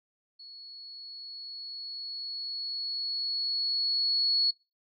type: tone with level ramp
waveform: sine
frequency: 4372 Hz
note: C#8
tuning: 25 cents flat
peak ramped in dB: -45 to -22 dBFS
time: 0.39-4.51 s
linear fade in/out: 10 ms
effects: noise-tail reverb RT60 0.3 s tail -26 dB re dry + MP3 32 kbps